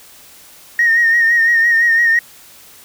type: tone with vibrato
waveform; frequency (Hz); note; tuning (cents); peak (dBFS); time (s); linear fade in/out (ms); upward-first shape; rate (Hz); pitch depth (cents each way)
sine; 1855; A#6; -9; -8; 0.79-2.19; 2; sine; 5.9; 42
effects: tanh soft clip ceiling -5 dBFS + white hiss -42 dBFS RMS until 2.84 s